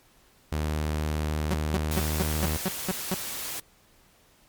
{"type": "tone with pitch glide", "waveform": "sawtooth", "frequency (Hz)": [76.5, 77.21], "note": ["D#2", "D#2"], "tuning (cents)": [-29, -13], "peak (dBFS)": -22, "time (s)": [0.52, 2.57], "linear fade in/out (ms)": 0, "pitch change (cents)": 16, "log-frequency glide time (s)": [1.53, 2.33]}
{"type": "tone bursts", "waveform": "sawtooth", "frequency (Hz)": 187.1, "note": "F#3", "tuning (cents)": 20, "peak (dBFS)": -20, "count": 8, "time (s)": [1.51, 3.142], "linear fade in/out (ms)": 0, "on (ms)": 29, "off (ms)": 200}
{"type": "noise", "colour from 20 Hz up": "white", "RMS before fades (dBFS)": -34, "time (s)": [1.91, 3.6], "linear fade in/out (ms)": 5}
{"effects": ["pink hiss -60 dBFS RMS until 4.48 s", "MP3 96 kbps"]}